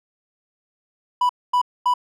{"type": "tone bursts", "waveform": "triangle", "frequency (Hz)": 987.8, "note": "B5", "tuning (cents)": 0, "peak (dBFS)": -13, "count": 3, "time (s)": [1.21, 1.939], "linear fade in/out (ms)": 5, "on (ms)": 83, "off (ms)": 240, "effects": []}